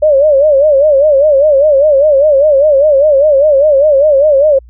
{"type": "tone with vibrato", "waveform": "sine", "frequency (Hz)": 577, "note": "D5", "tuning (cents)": -31, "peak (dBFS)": -4, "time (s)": [0.02, 4.59], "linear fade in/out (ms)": 10, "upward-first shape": "sine", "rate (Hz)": 5, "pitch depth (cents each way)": 130, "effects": ["added 59 Hz sine -34 dBFS peak until 4.69 s"]}